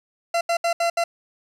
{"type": "tone bursts at uneven times", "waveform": "40% pulse", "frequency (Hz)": 681, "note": "F5", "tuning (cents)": -44, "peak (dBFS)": -18, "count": 5, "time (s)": [[0.34, 0.41], [0.49, 0.57], [0.64, 0.73], [0.8, 0.9], [0.97, 1.04]], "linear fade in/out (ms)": 5, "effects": ["low-pass 9000 Hz 12 dB/octave", "9-bit"]}